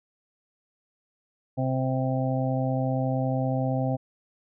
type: harmonic tone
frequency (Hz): 130.7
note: C3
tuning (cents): -1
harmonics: 1 / 2 / 4 / 5 / 6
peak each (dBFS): -26 / -29 / -32 / -33 / -34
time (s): 1.57-3.97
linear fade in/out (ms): 20
effects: none